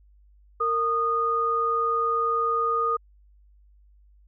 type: tone pair together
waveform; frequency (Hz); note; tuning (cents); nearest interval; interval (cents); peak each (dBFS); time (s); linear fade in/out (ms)
sine; 460 / 1230.9; A#4 / D#6; -23 / -19; octave + perfect fourth; 1704; -28 / -22; 0.6-2.97; 10
effects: added 50 Hz sine -53 dBFS peak until 4.27 s